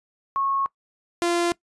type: tone pair in turn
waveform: sine / sawtooth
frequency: 1095 / 344.9 Hz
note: C#6 / F4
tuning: -22 / -22 cents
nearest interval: octave + minor sixth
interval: 2000 cents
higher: first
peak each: -21 / -16 dBFS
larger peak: second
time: 0.36-0.66 / 1.22-1.52 s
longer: neither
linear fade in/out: 0 ms
effects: noise-tail reverb RT60 0.1 s tail -21 dB re dry + resampled to 24000 Hz